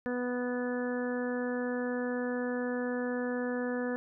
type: harmonic tone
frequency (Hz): 246.9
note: B3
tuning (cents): 0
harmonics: 1 / 2 / 3 / 4 / 5 / 6 / 7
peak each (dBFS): -33 / -34 / -45 / -47 / -48 / -45 / -42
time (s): 0.06-3.96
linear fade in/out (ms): 0
effects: none